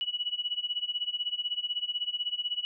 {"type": "tone with tremolo", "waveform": "sine", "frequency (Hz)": 2936, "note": "F#7", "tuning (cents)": -14, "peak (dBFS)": -26, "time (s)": [0.01, 2.65], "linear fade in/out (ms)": 0, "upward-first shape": "sine", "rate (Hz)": 16, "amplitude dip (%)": 90, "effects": []}